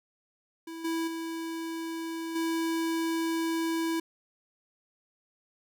square tone with level steps, 328.5 Hz, E4, 6 cents flat, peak -39 / -29 / -34 / -28 dBFS, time 0.67-4 s, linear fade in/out 5 ms, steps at 0.84 / 1.07 / 2.35 s, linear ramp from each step 10 ms, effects none

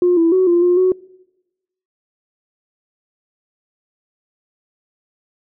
sine tone with pitch steps, 356 / 331.9 / 372.8 / 346.2 / 355 / 370.3 Hz, F4 / E4 / F#4 / F4 / F4 / F#4, +33 / +12 / +13 / -15 / +28 / +1 cents, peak -9 dBFS, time 0.02-0.92 s, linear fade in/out 2 ms, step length 150 ms, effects noise-tail reverb RT60 1.0 s tail -25 dB re dry + tanh soft clip ceiling -6 dBFS

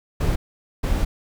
brown noise bursts at uneven times, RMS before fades -20 dBFS, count 2, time 0.2-0.36 / 0.83-1.05 s, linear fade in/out 10 ms, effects none

